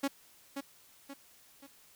sawtooth tone with echo, 277.2 Hz, C#4, in tune, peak -25 dBFS, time 0.03-0.08 s, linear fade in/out 10 ms, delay 530 ms, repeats 3, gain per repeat -7 dB, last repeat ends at 1.67 s, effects white hiss -61 dBFS RMS until 1.95 s

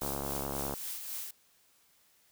blue noise with tremolo, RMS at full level -38 dBFS, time 0.01-1.31 s, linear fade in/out 5 ms, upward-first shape sine, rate 3.7 Hz, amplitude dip 45%
click train, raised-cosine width 1 ms, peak -22 dBFS, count 51, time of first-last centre 0.02-0.738 s, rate 69.6 Hz
effects white hiss -67 dBFS RMS until 2.31 s

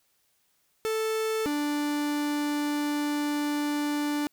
45% pulse tone pair in turn, 440 / 293.7 Hz, A4 / D4, 0 / 0 cents, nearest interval perfect fifth, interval 700 cents, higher first, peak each -26 dBFS, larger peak neither, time 0.85-1.46 / 1.46-4.27 s, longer second, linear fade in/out 0 ms, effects white hiss -70 dBFS RMS until 4.32 s

